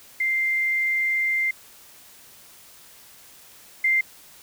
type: tone pair in turn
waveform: sine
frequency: 2093 / 2093 Hz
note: C7 / C7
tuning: 0 / 0 cents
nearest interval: unison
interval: 0 cents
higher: neither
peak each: -20 / -17 dBFS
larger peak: second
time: 0.2-1.51 / 3.84-4.01 s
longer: first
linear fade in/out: 5 ms
effects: white hiss -49 dBFS RMS until 4.42 s